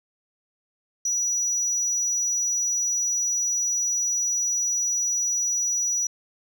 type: tone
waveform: sine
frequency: 5860 Hz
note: F#8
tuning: 18 cents flat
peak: -19 dBFS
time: 1.05-6.07 s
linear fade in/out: 5 ms
effects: tanh soft clip ceiling -21 dBFS